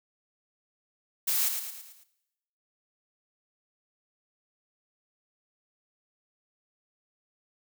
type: noise with echo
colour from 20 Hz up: blue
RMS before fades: -27 dBFS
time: 1.27-1.49 s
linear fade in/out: 10 ms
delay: 110 ms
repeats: 5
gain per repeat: -6 dB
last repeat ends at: 2.04 s
effects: noise-tail reverb RT60 0.9 s tail -17 dB re dry